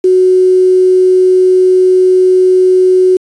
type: tone with quantisation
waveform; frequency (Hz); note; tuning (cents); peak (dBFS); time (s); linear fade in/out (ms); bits
sine; 370; F#4; 0; -4; 0.04-3.17; 5; 5
effects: resampled to 22050 Hz